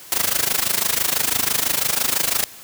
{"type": "noise with amplitude modulation", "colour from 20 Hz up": "white", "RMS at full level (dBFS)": -17, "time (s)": [0.12, 2.44], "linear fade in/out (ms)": 0, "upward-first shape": "sine", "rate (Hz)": 26, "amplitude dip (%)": 85, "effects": ["white hiss -41 dBFS RMS until 2.63 s", "high-pass 60 Hz 12 dB/octave"]}